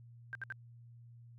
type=tone bursts; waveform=sine; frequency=1575 Hz; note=G6; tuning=8 cents sharp; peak=-38 dBFS; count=3; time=0.33-0.523 s; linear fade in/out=0 ms; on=21 ms; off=65 ms; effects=added 118 Hz sine -53 dBFS peak until 1.38 s + AAC 64 kbps